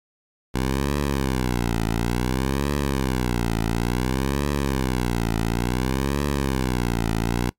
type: tone with vibrato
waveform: 10% pulse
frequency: 63.1 Hz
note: B1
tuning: 38 cents sharp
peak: -13 dBFS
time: 0.54-7.5 s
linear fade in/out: 10 ms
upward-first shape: triangle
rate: 0.57 Hz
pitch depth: 240 cents each way
effects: noise-tail reverb RT60 0.1 s tail -23 dB re dry + AAC 64 kbps